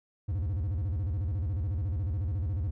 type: tone with vibrato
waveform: triangle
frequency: 87.31 Hz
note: F2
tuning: in tune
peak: -26 dBFS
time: 0.28-2.71 s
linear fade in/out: 10 ms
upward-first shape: square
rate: 14 Hz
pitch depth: 270 cents each way
effects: none